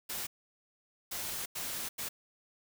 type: noise bursts at uneven times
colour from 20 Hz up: white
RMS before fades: -38 dBFS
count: 4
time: 0.09-0.27 / 1.11-1.46 / 1.55-1.89 / 1.98-2.09 s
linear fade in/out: 10 ms
effects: none